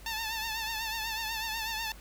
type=tone with vibrato; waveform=10% pulse; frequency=890 Hz; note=A5; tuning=20 cents sharp; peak=-24 dBFS; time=0.06-1.92 s; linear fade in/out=2 ms; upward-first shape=triangle; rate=8.1 Hz; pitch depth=67 cents each way; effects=added 50 Hz sine -48 dBFS peak until 2 s + pink hiss -54 dBFS RMS until 2 s